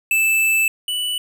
square tone pair in turn, 2637 / 2966 Hz, E7 / F#7, 0 / +4 cents, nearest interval major second, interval 204 cents, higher second, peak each -15 / -21 dBFS, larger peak first, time 0.11-0.68 / 0.88-1.18 s, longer first, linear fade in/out 2 ms, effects none

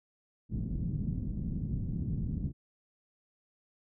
white low-pass noise, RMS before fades -34 dBFS, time 0.49-2.53 s, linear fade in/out 50 ms, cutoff 200 Hz, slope 24 dB/octave, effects none

